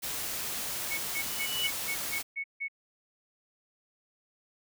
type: noise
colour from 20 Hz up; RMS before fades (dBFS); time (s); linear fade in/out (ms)
white; -35; 0.02-2.23; 20
type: tone bursts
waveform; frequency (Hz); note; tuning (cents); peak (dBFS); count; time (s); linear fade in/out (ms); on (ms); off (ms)
sine; 2211; C#7; -5; -31; 8; 0.9-2.684; 20; 83; 160
type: tone with exponential growth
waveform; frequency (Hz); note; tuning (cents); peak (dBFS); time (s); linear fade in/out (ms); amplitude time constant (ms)
triangle; 2953; F#7; -4; -25; 0.98-1.67; 2; 150
effects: none